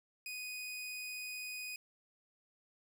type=tone; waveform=sawtooth; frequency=2489 Hz; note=D#7; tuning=in tune; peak=-38 dBFS; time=0.26-1.76 s; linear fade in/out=2 ms; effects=none